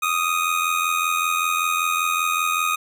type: tone with amplitude modulation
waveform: 25% pulse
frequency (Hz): 1244.5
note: D#6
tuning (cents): 0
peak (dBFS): -13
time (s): 0.02-2.76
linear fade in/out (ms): 10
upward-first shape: sine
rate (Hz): 85.2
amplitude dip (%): 60
effects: none